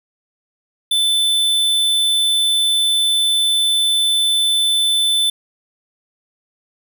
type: tone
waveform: square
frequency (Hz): 3520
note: A7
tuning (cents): 0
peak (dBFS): -14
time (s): 0.91-5.3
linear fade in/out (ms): 5
effects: none